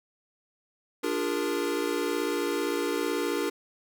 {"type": "chord", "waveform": "square", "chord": "Bb dominant seventh", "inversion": "first", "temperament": "equal with one note detuned", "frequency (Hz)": [293.7, 349.2, 407.2, 466.2], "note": ["D4", "F4", "Ab4", "Bb4"], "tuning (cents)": [0, 0, -34, 0], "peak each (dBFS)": -33, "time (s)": [1.03, 3.5], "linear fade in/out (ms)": 10, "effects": []}